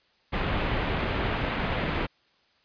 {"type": "low-pass noise", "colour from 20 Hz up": "pink", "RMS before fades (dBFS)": -28, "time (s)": [0.32, 2.07], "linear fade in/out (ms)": 20, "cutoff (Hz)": 3100, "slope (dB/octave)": 24, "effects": ["white hiss -65 dBFS RMS until 2.64 s", "resampled to 11025 Hz"]}